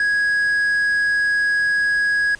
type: tone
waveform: triangle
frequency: 1660 Hz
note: G#6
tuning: 1 cent flat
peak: -14 dBFS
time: 0-2.35 s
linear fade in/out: 2 ms
effects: pink hiss -45 dBFS RMS until 2.39 s + resampled to 22050 Hz